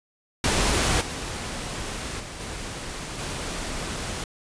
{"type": "noise with level steps", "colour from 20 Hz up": "pink", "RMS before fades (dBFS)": [-22, -32, -37, -34, -31], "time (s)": [0.44, 4.24], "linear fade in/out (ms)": 2, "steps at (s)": [1, 2.19, 2.39, 3.18], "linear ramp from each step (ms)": 20, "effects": ["resampled to 22050 Hz"]}